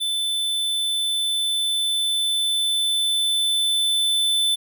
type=tone with level ramp; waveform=square; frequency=3520 Hz; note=A7; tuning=in tune; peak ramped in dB=-22 to -18 dBFS; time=0-4.56 s; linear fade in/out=20 ms; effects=none